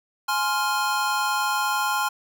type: chord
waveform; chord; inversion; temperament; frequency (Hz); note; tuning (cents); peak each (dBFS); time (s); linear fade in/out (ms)
square; F minor; first; just; 838.1 / 1047.7 / 1396.9; Ab5 / C6 / F6; +16 / +2 / 0; -27; 0.28-2.09; 10
effects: none